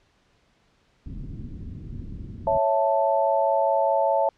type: low-pass noise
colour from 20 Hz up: pink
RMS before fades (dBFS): -36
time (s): 1.06-2.58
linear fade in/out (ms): 2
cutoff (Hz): 260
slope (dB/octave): 24
type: chord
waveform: sine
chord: A major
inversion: first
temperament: equal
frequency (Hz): 554.4 / 659.3 / 880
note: C#5 / E5 / A5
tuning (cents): 0 / 0 / 0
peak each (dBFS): -23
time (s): 2.47-4.29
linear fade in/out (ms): 2
effects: pink hiss -64 dBFS RMS until 4.37 s + low-pass 5000 Hz 12 dB/octave